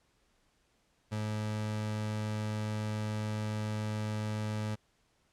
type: tone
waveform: 30% pulse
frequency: 107.1 Hz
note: A2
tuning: 46 cents flat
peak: -30 dBFS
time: 1.11-4.76 s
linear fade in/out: 20 ms
effects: pink hiss -72 dBFS RMS until 5.32 s + low-pass 9000 Hz 12 dB/octave